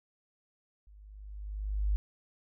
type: tone with level ramp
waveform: sine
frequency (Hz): 51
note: G#1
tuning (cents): -31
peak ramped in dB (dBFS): -53 to -24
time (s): 0.87-1.96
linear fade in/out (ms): 0
effects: none